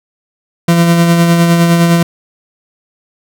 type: tone with tremolo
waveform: 40% pulse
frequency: 169.7 Hz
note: F3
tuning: 49 cents flat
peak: -4 dBFS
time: 0.68-2.03 s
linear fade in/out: 5 ms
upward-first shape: sine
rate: 9.8 Hz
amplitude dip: 35%
effects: none